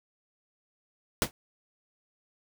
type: noise with exponential decay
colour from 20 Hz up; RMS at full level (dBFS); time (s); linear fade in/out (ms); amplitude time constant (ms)
pink; -21; 1.22-1.31; 0; 19
effects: none